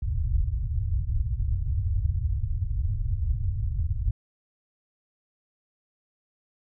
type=low-pass noise; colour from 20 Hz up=white; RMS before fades=-26 dBFS; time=0.02-4.11 s; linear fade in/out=5 ms; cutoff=110 Hz; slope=48 dB/octave; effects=none